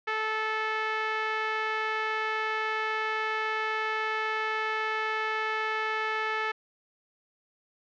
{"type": "tone with low-pass filter", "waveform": "5% pulse", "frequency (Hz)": 436.3, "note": "A4", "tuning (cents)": -15, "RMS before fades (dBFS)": -30, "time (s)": [0.07, 6.52], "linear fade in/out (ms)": 10, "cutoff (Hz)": 1800, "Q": 1.5, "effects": []}